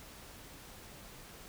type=silence; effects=pink hiss -52 dBFS RMS until 1.48 s